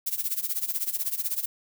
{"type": "noise with tremolo", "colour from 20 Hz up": "violet", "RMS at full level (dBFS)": -26, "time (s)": [0.06, 1.46], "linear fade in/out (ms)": 10, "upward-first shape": "sine", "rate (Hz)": 16, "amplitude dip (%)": 85, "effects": []}